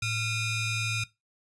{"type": "ring-modulated tone", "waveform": "sawtooth", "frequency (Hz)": 1271, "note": "D#6", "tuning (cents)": 36, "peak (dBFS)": -21, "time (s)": [0.02, 1.04], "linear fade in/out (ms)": 5, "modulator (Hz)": 1160, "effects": ["noise-tail reverb RT60 0.2 s tail -18 dB re dry", "resampled to 22050 Hz"]}